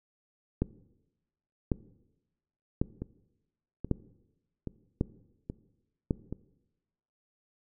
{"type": "two click trains", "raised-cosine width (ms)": 3, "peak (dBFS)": [-13, -22], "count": [6, 5], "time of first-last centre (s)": [[0.62, 6.108], [3.02, 6.326]], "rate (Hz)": [0.911, 1.21], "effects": ["noise-tail reverb RT60 1.0 s tail -19 dB re dry"]}